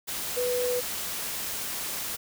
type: tone in noise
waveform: sine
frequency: 493.9 Hz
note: B4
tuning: in tune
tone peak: -25 dBFS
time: 0.36-0.81 s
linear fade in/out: 20 ms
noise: white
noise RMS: -33 dBFS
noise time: 0.07-2.17 s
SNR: +5 dB
effects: none